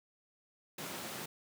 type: high-pass noise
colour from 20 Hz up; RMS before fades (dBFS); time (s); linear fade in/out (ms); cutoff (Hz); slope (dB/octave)
pink; -43; 0.78-1.26; 5; 140; 24
effects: none